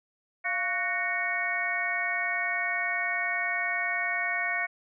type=harmonic tone with a mistuned harmonic; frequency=370 Hz; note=F#4; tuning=in tune; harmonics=2 / 3 / 4 / 5 / 6; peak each=-35 / -39 / -35 / -31 / -30 dBFS; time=0.44-4.67 s; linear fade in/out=20 ms; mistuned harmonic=2; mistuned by=-99 cents; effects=none